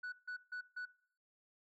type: tone bursts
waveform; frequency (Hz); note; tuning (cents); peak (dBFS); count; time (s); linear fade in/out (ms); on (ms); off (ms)
sine; 1481; F#6; +1; -38; 4; 0.03-0.856; 10; 94; 150
effects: noise-tail reverb RT60 0.6 s tail -23 dB re dry + tanh soft clip ceiling -40 dBFS